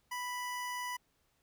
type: tone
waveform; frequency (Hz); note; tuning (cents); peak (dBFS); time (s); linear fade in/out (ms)
25% pulse; 987.8; B5; 0; -33; 0.11-0.97; 10
effects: pink hiss -75 dBFS RMS until 1.42 s